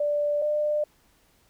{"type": "tone pair in turn", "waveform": "sine", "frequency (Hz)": [587.3, 598.6], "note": ["D5", "D5"], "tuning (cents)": [0, 33], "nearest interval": "unison", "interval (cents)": 33, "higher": "second", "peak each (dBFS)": -22, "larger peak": "neither", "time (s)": [[0, 0.42], [0.42, 0.84]], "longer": "neither", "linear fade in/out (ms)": 5, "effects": ["pink hiss -63 dBFS RMS until 1.49 s"]}